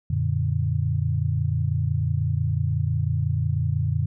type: chord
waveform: sine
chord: Gb augmented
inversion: none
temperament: equal with one note detuned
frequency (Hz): 90.65 / 116.54 / 146.83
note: Gb2 / Bb2 / D3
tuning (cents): -35 / 0 / 0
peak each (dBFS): -25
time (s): 0.1-4.06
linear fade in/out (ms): 5
effects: none